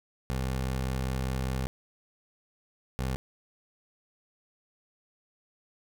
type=tone pair in turn; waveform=20% pulse; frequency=65 / 65 Hz; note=C2 / C2; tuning=-11 / -11 cents; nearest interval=unison; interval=0 cents; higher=neither; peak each=-24 dBFS; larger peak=neither; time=0.3-1.67 / 2.99-3.16 s; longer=first; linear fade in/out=0 ms; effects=none